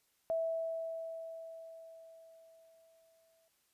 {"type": "tone with exponential decay", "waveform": "sine", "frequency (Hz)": 655, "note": "E5", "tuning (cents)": -11, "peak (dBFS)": -30, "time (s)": [0.3, 3.48], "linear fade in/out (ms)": 0, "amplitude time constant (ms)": 690, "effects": ["white hiss -75 dBFS RMS until 3.73 s", "resampled to 32000 Hz"]}